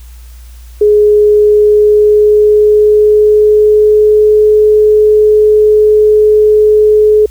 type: tone with pitch glide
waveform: sine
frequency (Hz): 419 to 425.6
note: G#4 to G#4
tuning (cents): +15 to +42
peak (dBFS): -3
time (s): 0.81-7.26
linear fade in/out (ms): 5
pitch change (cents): +27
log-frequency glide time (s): 1.21-4.49
effects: added 59 Hz sine -29 dBFS peak until 7.3 s + white hiss -44 dBFS RMS until 7.3 s